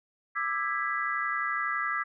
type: chord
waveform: sine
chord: E dominant seventh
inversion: third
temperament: just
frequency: 1186.7 / 1318.5 / 1648.1 / 1977.8 Hz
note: D6 / E6 / G#6 / B6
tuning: +18 / 0 / -14 / +2 cents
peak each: -33 dBFS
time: 0.35-2.04 s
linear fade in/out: 20 ms
effects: none